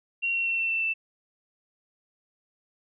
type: tone with pitch steps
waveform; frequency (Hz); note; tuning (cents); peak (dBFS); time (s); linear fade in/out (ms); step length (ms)
sine; 2746 / 2729 / 2711 / 2694 / 2677 / 2660; F7 / F7 / E7 / E7 / E7 / E7; -30 / -41 / +48 / +37 / +26 / +15; -24; 0.22-0.94; 20; 120
effects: none